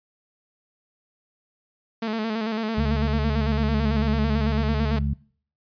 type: tone with vibrato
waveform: sawtooth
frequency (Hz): 220.7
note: A3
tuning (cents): +5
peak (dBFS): -21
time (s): 2.02-4.99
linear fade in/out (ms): 5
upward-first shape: square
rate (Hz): 9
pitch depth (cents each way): 50
type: harmonic tone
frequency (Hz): 70.8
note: C#2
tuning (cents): +37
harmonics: 1 / 2 / 3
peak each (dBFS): -24 / -26 / -29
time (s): 2.77-5.14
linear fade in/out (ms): 10
effects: noise-tail reverb RT60 0.5 s tail -22 dB re dry + resampled to 11025 Hz